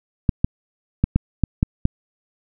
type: clicks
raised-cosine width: 5 ms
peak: -3 dBFS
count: 7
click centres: 0.292 / 0.445 / 1.04 / 1.16 / 1.437 / 1.629 / 1.854 s
effects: none